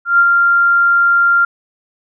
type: tone with ADSR envelope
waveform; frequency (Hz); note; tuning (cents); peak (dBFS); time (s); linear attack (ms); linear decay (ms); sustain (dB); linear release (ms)
sine; 1390; F6; -9; -5; 0.05-1.45; 140; 52; -3; 5
effects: none